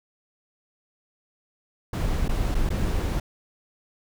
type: noise with dropouts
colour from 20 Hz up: brown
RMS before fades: -24 dBFS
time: 1.93-3.2 s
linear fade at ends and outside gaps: 5 ms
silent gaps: 2.282-2.291 / 2.547-2.55 / 2.692-2.702 s
effects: none